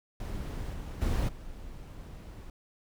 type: noise with level steps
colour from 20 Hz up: brown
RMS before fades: -36 / -39 / -28 / -44 dBFS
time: 0.2-2.5 s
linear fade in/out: 2 ms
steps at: 0.73 / 1.01 / 1.28 s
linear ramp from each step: 10 ms
effects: none